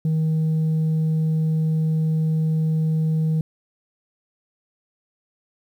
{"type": "tone", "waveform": "sine", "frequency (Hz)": 158.2, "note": "D#3", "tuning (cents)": 29, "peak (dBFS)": -15, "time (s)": [0.05, 3.41], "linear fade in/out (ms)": 2, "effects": ["tanh soft clip ceiling -17 dBFS", "9-bit"]}